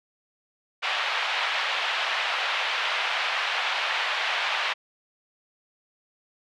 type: band-pass noise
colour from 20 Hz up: white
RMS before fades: -27 dBFS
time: 0.82-4.74 s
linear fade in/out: 20 ms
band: 660 to 3300 Hz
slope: 24 dB/octave
effects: none